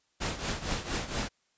pink noise with tremolo, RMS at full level -30 dBFS, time 0.2-1.29 s, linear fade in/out 20 ms, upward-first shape triangle, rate 4.3 Hz, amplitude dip 80%, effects white hiss -73 dBFS RMS until 1.57 s + resampled to 16000 Hz

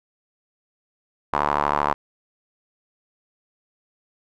sawtooth tone with band-pass filter, 73 Hz, D2, 10 cents flat, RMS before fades -22 dBFS, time 1.33-1.94 s, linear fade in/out 5 ms, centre 1000 Hz, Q 3.5, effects none

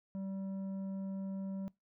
sine tone with tanh clipping, 193.2 Hz, G3, 25 cents flat, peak -39 dBFS, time 0.15-1.68 s, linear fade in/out 0 ms, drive 8 dB, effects noise-tail reverb RT60 0.2 s tail -23 dB re dry

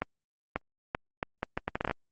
accelerating click train, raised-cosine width 0.5 ms, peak -14 dBFS, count 13, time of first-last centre 0.02-1.911 s, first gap 540 ms, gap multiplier 0.72, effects Opus 24 kbps

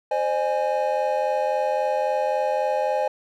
triangle chord, Ab major, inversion first, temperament equal with one note detuned, 523.3 / 607 / 830.6 Hz, C5 / Eb5 / Ab5, 0 / -43 / 0 cents, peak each -23 dBFS, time 0.11-3.08 s, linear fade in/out 5 ms, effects none

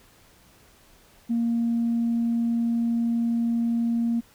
sine tone, 233.1 Hz, A#3, in tune, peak -20 dBFS, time 1.29-4.21 s, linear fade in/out 20 ms, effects tanh soft clip ceiling -17 dBFS + pink hiss -56 dBFS RMS until 4.34 s

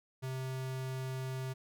square tone, 130.81 Hz, C3, in tune, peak -37 dBFS, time 0.22-1.54 s, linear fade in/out 20 ms, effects none

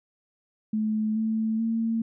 sine tone with pitch steps, 216.1 / 220.8 / 226.6 Hz, A3 / A3 / A#3, -31 / +6 / -49 cents, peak -23 dBFS, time 0.73-2.02 s, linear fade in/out 5 ms, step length 430 ms, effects none

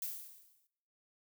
violet noise with exponential decay, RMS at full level -37 dBFS, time 0.02-0.67 s, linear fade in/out 2 ms, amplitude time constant 140 ms, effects noise-tail reverb RT60 0.8 s tail -20 dB re dry

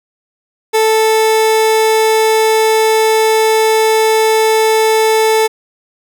30% pulse tone, 440 Hz, A4, in tune, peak -6 dBFS, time 0.73-5.48 s, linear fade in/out 20 ms, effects none

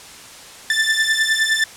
sawtooth beating tone pair, 1764 / 1773.7 Hz, A6 / A6, +4 / +13 cents, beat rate 9.7 Hz, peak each -15 dBFS, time 0.7-1.64 s, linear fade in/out 2 ms, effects white hiss -39 dBFS RMS until 1.76 s + low-pass 9000 Hz 12 dB/octave

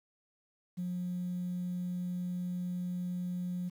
sine tone, 178.9 Hz, F3, 42 cents sharp, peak -32 dBFS, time 0.77-3.7 s, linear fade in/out 20 ms, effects tanh soft clip ceiling -30 dBFS + 10-bit

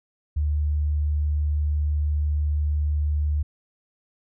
sine tone, 74.5 Hz, D2, 25 cents sharp, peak -20 dBFS, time 0.36-3.43 s, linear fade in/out 10 ms, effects none

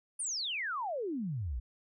sine exponential sweep, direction down, 9800 to 53 Hz, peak -33 dBFS, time 0.19-1.6 s, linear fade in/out 10 ms, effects none

